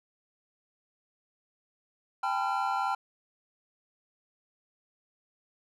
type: tone cluster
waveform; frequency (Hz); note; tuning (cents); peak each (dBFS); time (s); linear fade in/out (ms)
triangle; 791 / 874 / 1005 / 1373; G5 / A5 / B5 / F6; +15 / -12 / +30 / -30; -29 / -33 / -32 / -31; 2.23-2.95; 5
effects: none